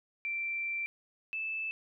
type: tone pair in turn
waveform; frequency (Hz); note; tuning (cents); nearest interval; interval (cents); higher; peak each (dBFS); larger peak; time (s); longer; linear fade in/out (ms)
sine; 2349 / 2629; D7 / E7; 0 / -5; major second; 195; second; -32 / -33; first; 0.25-0.86 / 1.33-1.71; first; 0
effects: none